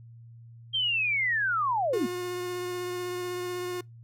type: linear sweep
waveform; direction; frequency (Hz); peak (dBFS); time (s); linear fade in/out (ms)
sine; down; 3200 to 192.1; -24; 0.73-2.07; 20
type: tone with vibrato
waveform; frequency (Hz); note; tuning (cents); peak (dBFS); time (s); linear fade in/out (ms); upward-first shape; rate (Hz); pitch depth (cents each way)
45% pulse; 358.8; F4; +47; -31; 1.93-3.81; 5; sine; 16; 11
effects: noise-tail reverb RT60 0.2 s tail -25 dB re dry + added 116 Hz sine -46 dBFS peak until 4.03 s